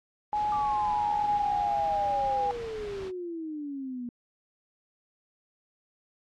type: noise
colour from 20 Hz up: pink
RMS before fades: -43 dBFS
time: 0.32-3.12 s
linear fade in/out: 50 ms
type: tone with pitch glide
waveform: sine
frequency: 840 to 810 Hz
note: G#5 to G#5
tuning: +19 to -43 cents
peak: -25 dBFS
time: 0.33-2.51 s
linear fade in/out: 0 ms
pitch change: -62 cents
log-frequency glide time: 0.86-1.97 s
type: exponential sweep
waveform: sine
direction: down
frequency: 1191 to 238 Hz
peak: -33 dBFS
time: 0.52-4.09 s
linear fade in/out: 2 ms
effects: low-pass 4000 Hz 12 dB/octave